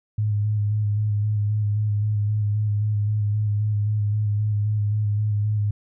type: tone with vibrato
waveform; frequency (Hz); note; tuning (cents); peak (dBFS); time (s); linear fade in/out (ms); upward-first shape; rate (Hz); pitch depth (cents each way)
sine; 105; G#2; +19; -19; 0.18-5.71; 5; square; 3.8; 23
effects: none